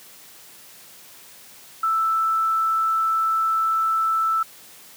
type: tone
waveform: sine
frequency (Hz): 1321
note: E6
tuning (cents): +3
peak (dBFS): -18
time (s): 1.83-4.43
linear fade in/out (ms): 5
effects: white hiss -46 dBFS RMS until 4.96 s + high-pass 100 Hz 12 dB/octave